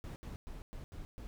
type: noise bursts at uneven times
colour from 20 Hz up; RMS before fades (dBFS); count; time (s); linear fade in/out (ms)
brown; -45; 6; 0.04-0.16 / 0.23-0.36 / 0.47-0.62 / 0.73-0.84 / 0.92-1.05 / 1.18-1.27; 0
effects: none